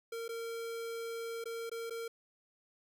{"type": "tone with dropouts", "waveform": "square", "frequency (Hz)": 459.8, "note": "A#4", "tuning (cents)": -24, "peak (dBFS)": -39, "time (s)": [0.12, 2.08], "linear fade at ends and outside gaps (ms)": 5, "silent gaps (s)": [[0.281, 0.29], [1.441, 1.456], [1.696, 1.715], [1.898, 1.906]], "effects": []}